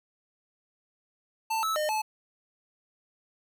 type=tone with pitch steps; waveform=square; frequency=889 / 1305 / 609 / 865 Hz; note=A5 / E6 / D#5 / A5; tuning=+18 / -18 / -37 / -30 cents; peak=-27 dBFS; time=1.5-2.02 s; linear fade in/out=10 ms; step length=130 ms; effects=none